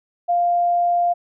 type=tone; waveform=sine; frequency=698.5 Hz; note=F5; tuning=in tune; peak=-15 dBFS; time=0.28-1.14 s; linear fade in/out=20 ms; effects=none